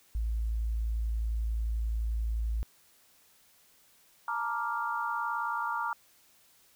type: tone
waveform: sine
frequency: 55.7 Hz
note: A1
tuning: 22 cents sharp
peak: -28 dBFS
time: 0.15-2.63 s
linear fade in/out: 0 ms
type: chord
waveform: sine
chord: Bb major seventh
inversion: third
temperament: equal with one note detuned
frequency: 880 / 938.8 / 1174.7 / 1396.9 Hz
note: A5 / Bb5 / D6 / F6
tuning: 0 / +12 / 0 / 0 cents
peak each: -39 / -34 / -35 / -35 dBFS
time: 4.28-5.93 s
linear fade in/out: 2 ms
effects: white hiss -63 dBFS RMS until 6.75 s